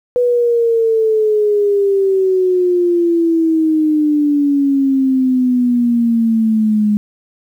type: exponential sweep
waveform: sine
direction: down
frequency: 493.9 to 207.7 Hz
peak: -10 dBFS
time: 0.16-6.97 s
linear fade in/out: 0 ms
effects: 8-bit